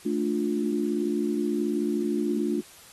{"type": "chord", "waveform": "sine", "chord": "D minor", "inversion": "second", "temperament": "just", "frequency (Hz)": [220.2, 293.7, 352.4], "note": ["A3", "D4", "F4"], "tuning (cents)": [2, 0, 16], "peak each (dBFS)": -28, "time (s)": [0.05, 2.61], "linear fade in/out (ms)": 10, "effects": ["white hiss -50 dBFS RMS until 2.92 s", "AAC 32 kbps"]}